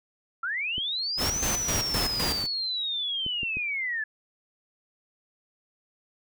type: linear two-way sweep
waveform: sine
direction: up then down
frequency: 1318.5 to 6270 to 1699 Hz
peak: -27 dBFS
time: 0.43-4.04 s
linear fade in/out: 5 ms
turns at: 1.42 s
type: clicks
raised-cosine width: 3 ms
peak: -25 dBFS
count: 9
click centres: 0.781 / 1.363 / 1.692 / 2.265 / 2.3 / 2.44 / 3.264 / 3.432 / 3.57 s
type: noise with tremolo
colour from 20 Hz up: pink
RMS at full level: -28 dBFS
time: 1.17-2.47 s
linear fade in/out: 50 ms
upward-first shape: square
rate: 3.9 Hz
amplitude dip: 65%
effects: none